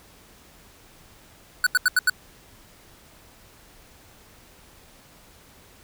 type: tone bursts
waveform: square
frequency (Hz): 1485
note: F#6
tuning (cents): +6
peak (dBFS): -16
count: 5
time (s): 1.64-2.098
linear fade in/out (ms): 2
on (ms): 26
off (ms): 82
effects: pink hiss -52 dBFS RMS until 5.83 s